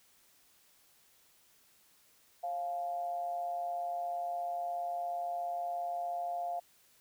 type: tone with amplitude modulation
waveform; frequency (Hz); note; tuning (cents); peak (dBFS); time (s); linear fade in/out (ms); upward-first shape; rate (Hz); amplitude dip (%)
sine; 698.5; F5; 0; -31; 2.43-6.6; 10; sine; 157; 55
effects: white hiss -66 dBFS RMS until 7 s